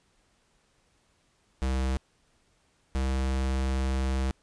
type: tone pair in turn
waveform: square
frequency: 65.41 / 65.9 Hz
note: C2 / C2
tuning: 0 / +13 cents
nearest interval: unison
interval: 13 cents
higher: second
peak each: -26 dBFS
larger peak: neither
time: 1.62-1.97 / 2.95-4.31 s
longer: second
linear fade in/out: 0 ms
effects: pink hiss -68 dBFS RMS until 4.42 s + resampled to 22050 Hz